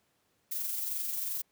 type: noise with amplitude modulation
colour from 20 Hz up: violet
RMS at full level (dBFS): -33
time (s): 0.51-1.42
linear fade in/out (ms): 10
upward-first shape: sine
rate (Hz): 22.6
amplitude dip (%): 35
effects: pink hiss -73 dBFS RMS until 1.51 s + high-pass 100 Hz 12 dB/octave